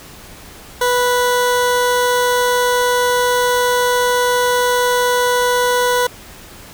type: tone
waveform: 20% pulse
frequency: 492.2 Hz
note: B4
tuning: 6 cents flat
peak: -8 dBFS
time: 0.81-6.07 s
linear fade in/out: 5 ms
effects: pink hiss -38 dBFS RMS until 6.73 s